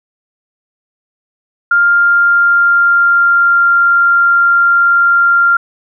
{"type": "tone with pitch glide", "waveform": "sine", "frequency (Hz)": [1400, 1389.5], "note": ["F6", "F6"], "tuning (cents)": [4, -9], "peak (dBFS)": -6, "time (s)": [1.71, 5.57], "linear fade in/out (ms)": 5, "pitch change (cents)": -13, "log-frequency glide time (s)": [1.89, 3.7], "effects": []}